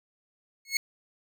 20% pulse tone with exponential growth, 2184 Hz, C#7, 26 cents flat, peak -15 dBFS, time 0.65-0.77 s, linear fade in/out 2 ms, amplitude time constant 26 ms, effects none

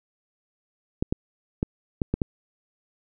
clicks, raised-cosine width 3 ms, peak -10 dBFS, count 6, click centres 1.025 / 1.125 / 1.629 / 2.018 / 2.14 / 2.218 s, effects none

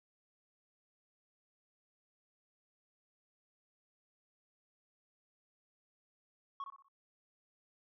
sine tone with echo, 1104 Hz, C#6, 7 cents flat, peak -36 dBFS, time 6.6-6.64 s, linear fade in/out 2 ms, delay 61 ms, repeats 4, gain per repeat -8 dB, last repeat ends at 6.884 s, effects tanh soft clip ceiling -38 dBFS

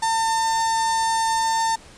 sawtooth tone with notch filter, 901 Hz, A5, 41 cents sharp, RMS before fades -21 dBFS, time 0.02-1.76 s, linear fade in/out 10 ms, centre 2500 Hz, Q 0.82, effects pink hiss -46 dBFS RMS until 1.97 s + resampled to 22050 Hz

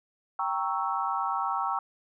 sine chord, G diminished seventh, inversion none, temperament equal, 784 / 932.3 / 1108.7 / 1318.5 Hz, G5 / Bb5 / Db6 / Fb6, 0 / 0 / 0 / 0 cents, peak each -32 dBFS, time 0.39-1.79 s, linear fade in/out 2 ms, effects none

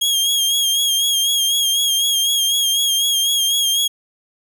sawtooth tone with vibrato, 3258 Hz, G#7, 34 cents flat, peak -12 dBFS, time 0.01-3.88 s, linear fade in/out 10 ms, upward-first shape sine, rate 4 Hz, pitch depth 44 cents each way, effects none

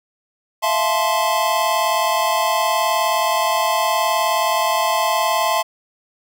square chord, F major seventh, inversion third, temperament equal with one note detuned, 659.3 / 698.5 / 868.4 / 1046.5 Hz, E5 / F5 / A5 / C6, 0 / 0 / -23 / 0 cents, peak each -23 / -25 / -22 / -21 dBFS, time 0.62-5.63 s, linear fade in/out 20 ms, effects none

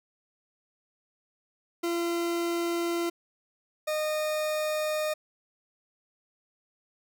40% pulse tone pair in turn, 341.6 / 614 Hz, F4 / D#5, -38 / -23 cents, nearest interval minor seventh, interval 1015 cents, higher second, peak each -26 dBFS, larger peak neither, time 1.83-3.1 / 3.87-5.14 s, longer neither, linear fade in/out 10 ms, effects none

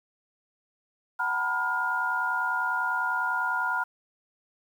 sine tone cluster, 752 / 914 / 984 / 1418 Hz, F#5 / A#5 / B5 / F6, +28 / -34 / -7 / +26 cents, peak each -36 / -34 / -30 / -27 dBFS, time 1.19-3.84 s, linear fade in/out 10 ms, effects 9-bit

